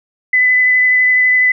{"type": "tone with vibrato", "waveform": "sine", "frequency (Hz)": 2006, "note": "B6", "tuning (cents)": 26, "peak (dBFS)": -8, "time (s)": [0.33, 1.52], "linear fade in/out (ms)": 5, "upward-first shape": "sine", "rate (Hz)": 12, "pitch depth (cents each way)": 9, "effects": []}